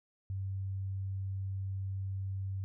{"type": "tone", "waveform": "sine", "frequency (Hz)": 96.5, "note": "G2", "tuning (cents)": -27, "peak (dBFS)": -34, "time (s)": [0.3, 2.64], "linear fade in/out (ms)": 0, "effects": []}